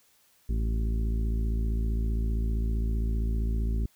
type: harmonic tone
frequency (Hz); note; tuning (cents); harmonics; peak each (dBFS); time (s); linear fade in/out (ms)
55.3; A1; +9; 1 / 2 / 3 / 4 / 5 / 6 / 7; -25 / -36 / -42 / -38 / -45 / -49 / -46; 0.49-3.86; 5
effects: white hiss -64 dBFS RMS until 3.95 s